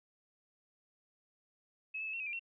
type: tone with pitch steps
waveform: sine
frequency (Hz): 2578 / 2619 / 2588 / 2716 / 2540 / 2383 / 2719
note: E7 / E7 / E7 / F7 / D#7 / D7 / F7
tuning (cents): -39 / -12 / -32 / -49 / +35 / +25 / -47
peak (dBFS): -37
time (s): 1.94-2.395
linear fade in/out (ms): 10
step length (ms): 65
effects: none